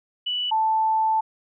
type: tone pair in turn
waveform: sine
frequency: 2960 / 880 Hz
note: F#7 / A5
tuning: 0 / 0 cents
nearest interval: octave + major sixth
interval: 2100 cents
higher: first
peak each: -23 / -18 dBFS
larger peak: second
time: 0.26-0.51 / 0.51-1.21 s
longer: second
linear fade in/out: 10 ms
effects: none